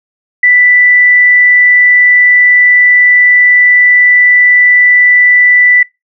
sine tone, 1978 Hz, B6, 2 cents sharp, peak -3 dBFS, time 0.43-5.83 s, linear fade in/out 5 ms, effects noise-tail reverb RT60 0.2 s tail -22 dB re dry

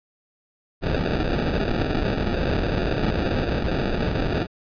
pink noise with sample-and-hold, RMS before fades -23 dBFS, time 0.81-4.47 s, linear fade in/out 50 ms, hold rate 1050 Hz, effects resampled to 11025 Hz

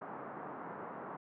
white band-pass noise, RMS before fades -45 dBFS, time 0.01-1.17 s, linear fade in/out 10 ms, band 150 to 1300 Hz, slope 24 dB/octave, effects low-pass 2000 Hz 12 dB/octave

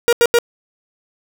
45% pulse tone bursts, 473.2 Hz, A#4, 26 cents sharp, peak -9 dBFS, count 3, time 0.08-0.387 s, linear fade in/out 0 ms, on 47 ms, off 83 ms, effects none

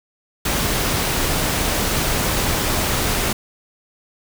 pink noise, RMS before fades -20 dBFS, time 0.45-3.33 s, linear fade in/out 5 ms, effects none

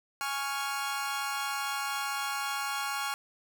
sawtooth chord, Db major, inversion second, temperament equal, 830.6 / 1108.7 / 1396.9 Hz, Ab5 / Db6 / F6, 0 / 0 / 0 cents, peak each -32 dBFS, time 0.21-3.14 s, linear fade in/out 0 ms, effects none

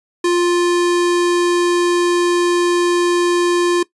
square tone, 350 Hz, F4, 4 cents sharp, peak -13 dBFS, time 0.24-3.83 s, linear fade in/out 5 ms, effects noise-tail reverb RT60 0.1 s tail -19 dB re dry + resampled to 24000 Hz

